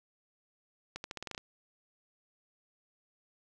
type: accelerating click train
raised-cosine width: 0.2 ms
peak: -22 dBFS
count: 9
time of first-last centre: 0.96-1.379 s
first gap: 81 ms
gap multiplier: 0.87
effects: none